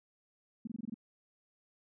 sine tone bursts, 225.3 Hz, A3, 41 cents sharp, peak -36 dBFS, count 7, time 0.65-0.943 s, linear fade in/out 5 ms, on 23 ms, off 22 ms, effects none

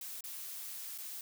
blue noise with dropouts, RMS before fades -44 dBFS, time 0.01-1.21 s, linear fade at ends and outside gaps 2 ms, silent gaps 0.208-0.239 / 0.979-0.984 s, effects none

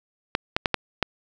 clicks, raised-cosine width 0.3 ms, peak -4 dBFS, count 5, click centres 0.351 / 0.565 / 0.658 / 0.743 / 1.027 s, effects none

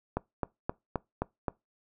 click train, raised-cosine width 1 ms, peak -15 dBFS, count 6, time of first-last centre 0.17-1.482 s, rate 3.81 Hz, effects noise-tail reverb RT60 0.2 s tail -23 dB re dry

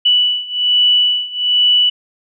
sine beating tone pair, 2960 / 2961.2 Hz, F#7 / F#7, 0 / +1 cents, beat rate 1.2 Hz, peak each -15 / -13 dBFS, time 0.05-1.9 s, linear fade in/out 10 ms, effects none

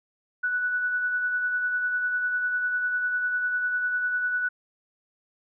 sine tone with tremolo, 1480 Hz, F#6, in tune, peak -22 dBFS, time 0.43-4.49 s, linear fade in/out 10 ms, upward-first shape sine, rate 10 Hz, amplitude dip 35%, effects none

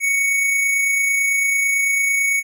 square tone with amplitude modulation, 2227 Hz, C#7, 7 cents sharp, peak -15 dBFS, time 0-2.43 s, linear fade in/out 50 ms, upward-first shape sine, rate 29 Hz, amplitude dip 30%, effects none

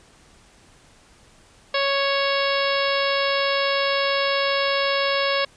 harmonic tone with a mistuned harmonic, 554.4 Hz, C#5, in tune, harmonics 1 / 2 / 3 / 4 / 5 / 6 / 7 / 8 / 9, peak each -23 / -26 / -28 / -29 / -30 / -31 / -31 / -32 / -33 dBFS, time 1.74-5.45 s, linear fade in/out 5 ms, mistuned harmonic 9, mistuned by +59 cents, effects pink hiss -53 dBFS RMS until 5.56 s + resampled to 22050 Hz

